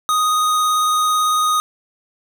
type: tone with vibrato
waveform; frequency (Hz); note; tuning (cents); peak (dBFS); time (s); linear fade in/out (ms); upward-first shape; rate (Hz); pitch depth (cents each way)
square; 1244.5; D#6; 0; -15; 0.09-1.6; 0; triangle; 18; 10
effects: 7-bit

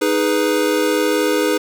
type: chord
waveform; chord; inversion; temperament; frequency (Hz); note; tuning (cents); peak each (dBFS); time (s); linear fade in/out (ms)
square; G# minor; second; equal; 311.1 / 415.3 / 493.9; D#4 / G#4 / B4; 0 / 0 / 0; -20; 0.01-1.58; 10
effects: none

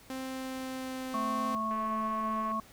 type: tone with pitch glide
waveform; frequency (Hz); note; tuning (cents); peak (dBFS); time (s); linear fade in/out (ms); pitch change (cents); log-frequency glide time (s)
sawtooth; 262.1 to 258.9; C4 to C4; +3 to -18; -32; 0.1-1.55; 0; -21; 0.25-1.26
type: harmonic tone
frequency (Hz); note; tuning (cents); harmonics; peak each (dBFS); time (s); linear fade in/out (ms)
220; A3; 0; 1 / 3 / 5; -36 / -41 / -31; 1.14-2.6; 2
type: click train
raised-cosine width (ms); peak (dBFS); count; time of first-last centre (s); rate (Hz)
0.5; -32; 176; 1.71-2.516; 217
effects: pink hiss -56 dBFS RMS until 2.72 s

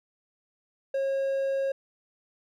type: tone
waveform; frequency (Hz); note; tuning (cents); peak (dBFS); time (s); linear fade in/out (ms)
triangle; 543; C#5; -36; -23; 0.94-1.72; 5
effects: none

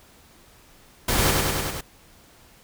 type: noise with echo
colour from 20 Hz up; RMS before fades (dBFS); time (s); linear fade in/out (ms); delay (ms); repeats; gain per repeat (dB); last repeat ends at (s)
pink; -22; 1.08-1.31; 5; 100; 5; -2; 1.81
effects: pink hiss -53 dBFS RMS until 2.63 s

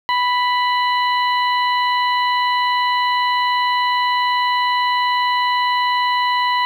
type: harmonic tone with a mistuned harmonic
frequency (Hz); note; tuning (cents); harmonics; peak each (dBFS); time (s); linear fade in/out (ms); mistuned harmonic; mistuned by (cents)
988; B5; 0; 1 / 2 / 3 / 4; -16 / -22 / -26 / -28; 0.09-6.65; 0; 4; +29
effects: 8-bit

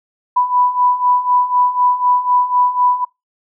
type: beating tone pair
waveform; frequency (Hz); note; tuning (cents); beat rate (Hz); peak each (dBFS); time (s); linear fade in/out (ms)
sine; 987.8 / 991.8; B5 / B5; 0 / +7; 4; -17 / -13; 0.36-3.05; 10
effects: noise-tail reverb RT60 0.2 s tail -24 dB re dry

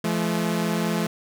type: tone pair together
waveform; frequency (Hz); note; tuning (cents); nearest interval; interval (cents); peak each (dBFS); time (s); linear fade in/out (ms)
sawtooth; 170.56 / 215.2; F3 / A3; -41 / -38; major third; 403; -21; 0.04-1.07; 5
effects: none

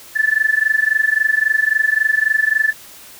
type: tone with amplitude modulation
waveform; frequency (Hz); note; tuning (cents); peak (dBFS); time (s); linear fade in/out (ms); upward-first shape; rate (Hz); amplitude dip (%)
sine; 1748; A6; -12; -9; 0.15-2.73; 20; sine; 23.7; 90
effects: white hiss -40 dBFS RMS until 3.19 s

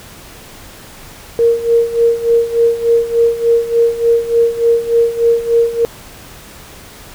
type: tone with tremolo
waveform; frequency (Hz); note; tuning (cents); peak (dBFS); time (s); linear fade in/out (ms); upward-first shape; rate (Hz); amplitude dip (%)
sine; 465.5; A#4; -2; -6; 1.39-5.85; 0; sine; 3.4; 80
effects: pink hiss -36 dBFS RMS until 7.14 s

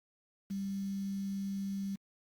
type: tone with quantisation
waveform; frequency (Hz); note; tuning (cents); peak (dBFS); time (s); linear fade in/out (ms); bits
sine; 196.3; G3; +3; -34; 0.5-1.96; 10; 9
effects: Opus 48 kbps

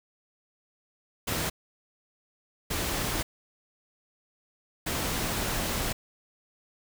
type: noise bursts at uneven times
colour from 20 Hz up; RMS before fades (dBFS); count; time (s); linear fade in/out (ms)
pink; -30; 3; 1.27-1.5 / 2.7-3.23 / 4.86-5.93; 10
effects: none

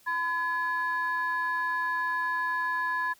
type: tone pair together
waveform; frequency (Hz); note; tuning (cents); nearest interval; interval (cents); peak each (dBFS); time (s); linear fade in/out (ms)
sine; 1009.6 / 1698; B5 / G#6; +38 / +38; major sixth; 900; -28; 0.06-3.14; 20
effects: tanh soft clip ceiling -21 dBFS + white hiss -60 dBFS RMS until 3.19 s

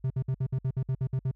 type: tone bursts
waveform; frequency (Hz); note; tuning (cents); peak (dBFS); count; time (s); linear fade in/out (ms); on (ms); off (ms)
triangle; 130.81; C3; 0; -23; 11; 0.04-1.313; 5; 63; 58
effects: added 49 Hz sine -57 dBFS peak until 1.35 s

